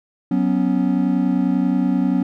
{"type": "chord", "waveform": "triangle", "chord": "F# suspended fourth", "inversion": "none", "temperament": "equal", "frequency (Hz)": [185, 246.9, 277.2], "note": ["F#3", "B3", "C#4"], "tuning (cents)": [0, 0, 0], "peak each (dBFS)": -18, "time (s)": [0.31, 2.23], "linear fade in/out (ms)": 5, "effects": []}